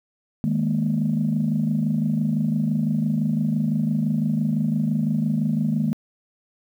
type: chord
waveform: sine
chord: D# suspended fourth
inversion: none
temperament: just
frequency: 155.56 / 207.4 / 233.3 Hz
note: D#3 / G#3 / A#3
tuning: 0 / -2 / +2 cents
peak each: -23 dBFS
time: 0.44-5.93 s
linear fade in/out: 0 ms
effects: tanh soft clip ceiling -12 dBFS + 9-bit